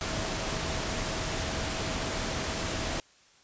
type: tone in noise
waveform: sine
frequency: 645 Hz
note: E5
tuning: 38 cents flat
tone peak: -42 dBFS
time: 0.01-3 s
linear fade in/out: 0 ms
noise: pink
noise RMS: -32 dBFS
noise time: 0.01-3 s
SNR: -13 dB
effects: white hiss -60 dBFS RMS until 3.43 s + resampled to 16000 Hz